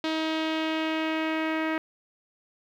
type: tone with low-pass filter sweep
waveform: sawtooth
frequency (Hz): 317.4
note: D#4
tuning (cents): +35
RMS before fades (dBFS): -28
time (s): 0.04-1.78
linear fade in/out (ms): 2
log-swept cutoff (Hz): 3800 to 2100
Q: 2.2
effects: 10-bit